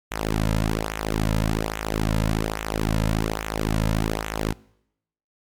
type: tone with flanger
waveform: sawtooth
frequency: 53.8 Hz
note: A1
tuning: 38 cents flat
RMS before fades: -24 dBFS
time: 0.11-4.53 s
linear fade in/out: 10 ms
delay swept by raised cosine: 0.2 to 2.7 ms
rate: 1.2 Hz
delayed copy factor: -0.8
effects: noise-tail reverb RT60 0.8 s tail -24 dB re dry + MP3 96 kbps